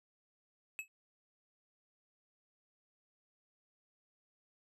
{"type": "tone with exponential decay", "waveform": "square", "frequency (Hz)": 2583, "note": "E7", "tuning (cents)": -36, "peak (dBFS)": -35, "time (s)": [0.79, 0.88], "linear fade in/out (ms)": 0, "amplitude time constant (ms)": 19, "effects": ["low-pass 12000 Hz 12 dB/octave"]}